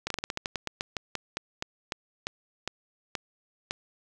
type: slowing click train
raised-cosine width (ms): 0.2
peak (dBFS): -13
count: 20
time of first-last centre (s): 0.07-3.709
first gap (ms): 33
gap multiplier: 1.17
effects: none